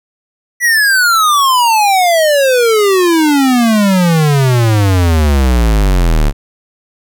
square exponential sweep, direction down, 1975.5 to 35.13 Hz, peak -8 dBFS, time 0.6-6.33 s, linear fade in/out 50 ms, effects none

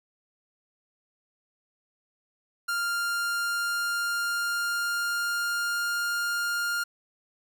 45% pulse tone with pitch glide, 1396.9 to 1407.4 Hz, F6 to F6, 0 to +13 cents, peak -26 dBFS, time 2.68-6.84 s, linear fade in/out 10 ms, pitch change +13 cents, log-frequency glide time 2.88-5.98 s, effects none

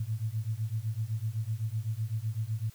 sine beating tone pair, 106.5 / 114.4 Hz, G#2 / A#2, +44 / -32 cents, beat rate 7.9 Hz, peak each -33 / -33 dBFS, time 0-2.7 s, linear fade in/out 5 ms, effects white hiss -58 dBFS RMS until 2.74 s

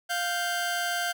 sawtooth tone pair together, 701 / 1562 Hz, F5 / G6, +6 / -7 cents, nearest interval octave + major second, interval 1387 cents, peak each -26 dBFS, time 0.09-1.13 s, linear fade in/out 20 ms, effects none

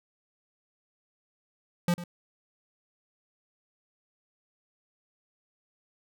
square tone with echo, 174.61 Hz, F3, in tune, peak -23 dBFS, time 1.88-1.94 s, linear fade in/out 2 ms, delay 99 ms, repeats 1, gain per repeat -14 dB, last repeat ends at 2.039 s, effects none

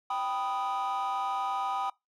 triangle chord, G augmented, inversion none, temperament equal, 784 / 987.8 / 1244.5 Hz, G5 / B5 / D#6, 0 / 0 / 0 cents, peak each -29 / -31 / -31 dBFS, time 0.1-1.9 s, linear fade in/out 5 ms, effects noise-tail reverb RT60 0.2 s tail -24 dB re dry + tanh soft clip ceiling -23 dBFS

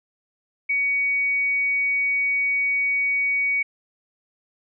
sine tone, 2250 Hz, C#7, 25 cents sharp, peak -19 dBFS, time 0.69-3.63 s, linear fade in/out 10 ms, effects none

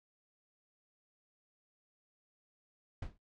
brown noise with exponential decay, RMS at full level -34 dBFS, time 3.02-3.18 s, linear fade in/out 5 ms, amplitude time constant 33 ms, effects noise-tail reverb RT60 0.1 s tail -21 dB re dry + low-pass 5000 Hz 12 dB/octave

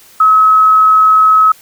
sine tone, 1283 Hz, E6, 47 cents flat, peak -4 dBFS, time 0.2-1.52 s, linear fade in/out 5 ms, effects white hiss -42 dBFS RMS until 1.61 s

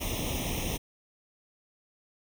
pink noise with comb filter, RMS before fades -32 dBFS, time 0-0.78 s, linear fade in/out 20 ms, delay 0.33 ms, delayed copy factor +0.95, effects none

